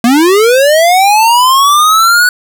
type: linear sweep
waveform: square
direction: up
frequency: 225.5 to 1486 Hz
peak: -5 dBFS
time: 0.04-2.29 s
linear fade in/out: 2 ms
effects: none